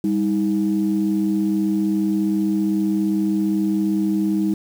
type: tone pair together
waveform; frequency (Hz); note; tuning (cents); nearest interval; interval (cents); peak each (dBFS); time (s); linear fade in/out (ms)
sine; 199.4 / 316.9; G3 / D#4; +30 / +32; minor sixth; 802; -19; 0.04-4.54; 2
effects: tanh soft clip ceiling -10 dBFS + 7-bit